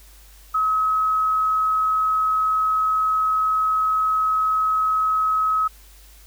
sine tone, 1279 Hz, D#6, 47 cents sharp, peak -17 dBFS, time 0.54-5.68 s, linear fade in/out 10 ms, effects added 50 Hz sine -46 dBFS peak until 6.26 s + white hiss -51 dBFS RMS until 6.26 s

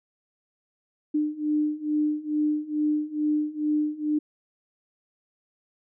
sine beating tone pair, 300 / 302.3 Hz, D4 / D#4, +37 / -50 cents, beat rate 2.3 Hz, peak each -27 / -25 dBFS, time 1.14-4.19 s, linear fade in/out 10 ms, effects none

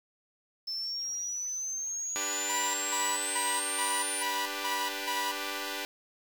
sine exponential sweep, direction up, 5274 to 9460 Hz, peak -32 dBFS, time 0.67-4.23 s, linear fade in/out 10 ms
5% pulse chord, G major, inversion second, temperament equal, 293.7 / 392 / 493.9 Hz, D4 / G4 / B4, 0 / 0 / 0 cents, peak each -27 dBFS, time 2.16-5.85 s, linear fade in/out 0 ms
sawtooth tone bursts, 977 Hz, B5, 19 cents flat, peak -27 dBFS, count 7, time 2.49-5.32 s, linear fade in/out 10 ms, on 250 ms, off 180 ms
effects 9-bit

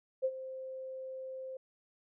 sine tone with ADSR envelope, 523.3 Hz, C5, in tune, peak -26 dBFS, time 0.22-1.57 s, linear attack 27 ms, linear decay 56 ms, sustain -14 dB, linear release 4 ms, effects none

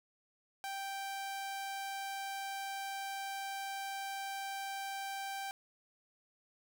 sawtooth tone, 784 Hz, G5, in tune, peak -35 dBFS, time 0.64-5.51 s, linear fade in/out 0 ms, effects 12-bit

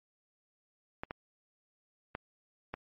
clicks, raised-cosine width 0.5 ms, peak -22 dBFS, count 4, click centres 1.035 / 1.109 / 2.151 / 2.74 s, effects MP3 32 kbps

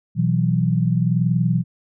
sine chord, B suspended fourth, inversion none, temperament just, 123.47 / 164.63 / 185.21 Hz, B2 / E3 / F#3, 0 / -2 / +2 cents, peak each -20 / -19 / -22 dBFS, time 0.15-1.64 s, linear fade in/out 50 ms, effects none

